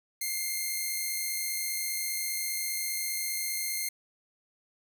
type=tone pair together; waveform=5% pulse; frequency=2090 / 2145 Hz; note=C7 / C7; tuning=-2 / +42 cents; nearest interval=unison; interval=44 cents; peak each=-23 dBFS; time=0.21-3.89 s; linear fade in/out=5 ms; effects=none